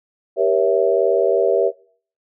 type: chord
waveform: sine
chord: G diminished seventh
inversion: none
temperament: equal with one note detuned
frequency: 392 / 475.4 / 554.4 / 659.3 Hz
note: G4 / Bb4 / Db5 / Fb5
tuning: 0 / +34 / 0 / 0 cents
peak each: -19 dBFS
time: 0.36-1.72 s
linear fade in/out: 50 ms
effects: noise-tail reverb RT60 0.5 s tail -22 dB re dry